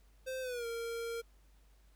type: tone with pitch glide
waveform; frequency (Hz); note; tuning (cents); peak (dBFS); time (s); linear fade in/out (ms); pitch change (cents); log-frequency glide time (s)
square; 520 to 463.3; C5 to A#4; -11 to -11; -38; 0.26-1.22; 20; -200; 0.41-0.66
effects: added 50 Hz sine -61 dBFS peak until 1.95 s + pink hiss -72 dBFS RMS until 1.95 s